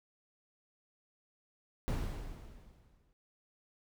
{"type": "noise with exponential decay", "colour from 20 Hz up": "brown", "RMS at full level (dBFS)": -32, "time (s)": [1.88, 3.13], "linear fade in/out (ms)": 0, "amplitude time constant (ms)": 270, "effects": []}